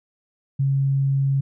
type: tone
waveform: sine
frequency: 137 Hz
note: C#3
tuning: 20 cents flat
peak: -17 dBFS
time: 0.59-1.41 s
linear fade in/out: 10 ms
effects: none